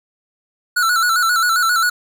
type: tone with vibrato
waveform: square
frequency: 1396.9 Hz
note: F6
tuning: in tune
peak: -14 dBFS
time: 0.76-1.9 s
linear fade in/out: 10 ms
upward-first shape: square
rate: 7.5 Hz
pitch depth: 75 cents each way
effects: none